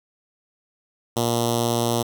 5% pulse tone with notch filter, 117.8 Hz, A#2, 19 cents sharp, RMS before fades -22 dBFS, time 1.16-2.03 s, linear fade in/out 10 ms, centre 1600 Hz, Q 0.54, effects 8-bit

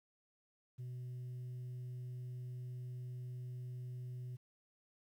sine tone, 124.9 Hz, B2, 20 cents sharp, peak -40 dBFS, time 0.78-4.37 s, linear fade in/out 20 ms, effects tanh soft clip ceiling -42 dBFS + 12-bit

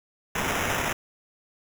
violet noise with sample-and-hold, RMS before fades -27 dBFS, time 0.35-0.93 s, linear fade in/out 5 ms, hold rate 4410 Hz, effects none

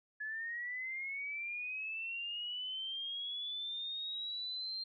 sine linear sweep, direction up, 1702 to 4186 Hz, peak -38 dBFS, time 0.2-4.84 s, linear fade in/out 10 ms, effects none

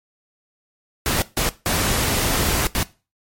pink noise bursts at uneven times, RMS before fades -20 dBFS, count 4, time 1.06-1.22 / 1.37-1.49 / 1.66-2.67 / 2.75-2.83 s, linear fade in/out 0 ms, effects noise-tail reverb RT60 0.3 s tail -18 dB re dry + MP3 64 kbps

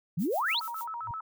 sine exponential sweep, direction up, 146.83 to 4639 Hz, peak -26 dBFS, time 0.17-0.6 s, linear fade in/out 10 ms
violet noise with tremolo, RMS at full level -42 dBFS, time 0.18-0.87 s, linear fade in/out 50 ms, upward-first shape sine, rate 6.8 Hz, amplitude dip 85%
sine tone with vibrato, 1108.7 Hz, C#6, in tune, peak -34 dBFS, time 0.48-1.21 s, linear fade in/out 10 ms, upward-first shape square, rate 7.6 Hz, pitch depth 280 cents each way
sine tone with exponential growth, 110 Hz, A2, in tune, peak -34 dBFS, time 1.01-1.11 s, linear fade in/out 0 ms, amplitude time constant 21 ms
effects none

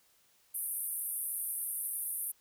pink band-pass noise, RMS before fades -37 dBFS, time 0.54-2.32 s, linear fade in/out 10 ms, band 9200 to 14000 Hz, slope 96 dB/octave, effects white hiss -68 dBFS RMS until 2.4 s

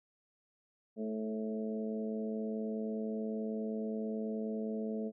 harmonic tone with a mistuned harmonic, 109.4 Hz, A2, 9 cents flat, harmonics 2 / 3 / 4 / 5 / 6, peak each -36 / -49 / -40 / -47 / -47 dBFS, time 0.96-5.12 s, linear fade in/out 50 ms, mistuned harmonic 3, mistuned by -23 cents, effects none

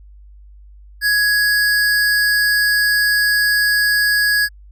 square tone pair together, 1670 / 4704 Hz, G#6 / D8, +9 / +2 cents, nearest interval octave + tritone, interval 1793 cents, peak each -14 / -24 dBFS, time 1.01-4.49 s, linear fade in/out 50 ms, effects added 50 Hz sine -39 dBFS peak until 4.71 s

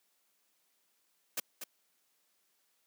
white noise with echo, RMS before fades -34 dBFS, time 1.37-1.4 s, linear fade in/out 5 ms, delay 240 ms, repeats 1, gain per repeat -8 dB, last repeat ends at 1.64 s, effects white hiss -75 dBFS RMS until 2.86 s + high-pass 200 Hz 12 dB/octave

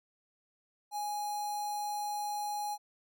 square tone with notch filter, 830.6 Hz, G#5, in tune, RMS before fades -36 dBFS, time 0.91-2.78 s, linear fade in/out 50 ms, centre 2400 Hz, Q 1.6, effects none

